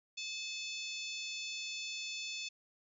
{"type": "harmonic tone with a mistuned harmonic", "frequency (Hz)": 880, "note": "A5", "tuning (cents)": 0, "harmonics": [3, 4, 5, 6, 7, 8], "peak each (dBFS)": [-43, -45, -47, -49, -50, -51], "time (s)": [0.17, 2.49], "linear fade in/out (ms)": 10, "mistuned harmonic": 3, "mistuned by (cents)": -38, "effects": []}